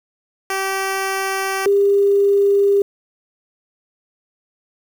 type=tone pair in turn; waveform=10% pulse / sine; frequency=386.3 / 400.7 Hz; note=G4 / G4; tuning=-25 / +38 cents; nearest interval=minor second; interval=63 cents; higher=second; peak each=-11 dBFS; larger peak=neither; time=0.5-1.66 / 1.66-2.82 s; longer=neither; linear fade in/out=2 ms; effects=7-bit